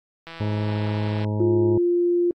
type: click train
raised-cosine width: 0.3 ms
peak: -22 dBFS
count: 162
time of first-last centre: 0.27-1.246 s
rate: 165 Hz
type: harmonic tone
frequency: 105.5 Hz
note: G#2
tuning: 28 cents sharp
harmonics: 1 / 2 / 3 / 4 / 5 / 6 / 8 / 9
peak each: -23 / -29 / -33 / -35 / -37 / -39 / -41 / -42 dBFS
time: 0.4-1.78 s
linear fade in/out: 5 ms
type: tone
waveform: sine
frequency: 349.2 Hz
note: F4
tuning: in tune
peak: -17 dBFS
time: 1.4-2.31 s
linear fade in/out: 2 ms
effects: AAC 48 kbps